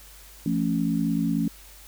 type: tone cluster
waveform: sine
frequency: 171.1 / 221.6 / 277.7 Hz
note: F3 / A3 / C#4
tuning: -35 / +13 / +3 cents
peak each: -26 dBFS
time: 0.46-1.48 s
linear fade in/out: 2 ms
effects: added 50 Hz sine -49 dBFS peak until 1.87 s + white hiss -49 dBFS RMS until 1.87 s